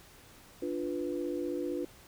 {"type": "chord", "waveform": "sine", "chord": "B diminished", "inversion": "first", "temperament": "equal", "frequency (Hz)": [293.7, 349.2, 493.9], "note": ["D4", "F4", "B4"], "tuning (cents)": [0, 0, 0], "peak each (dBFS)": [-36, -35, -38], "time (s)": [0.62, 1.85], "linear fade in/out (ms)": 5, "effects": ["pink hiss -56 dBFS RMS until 2.07 s"]}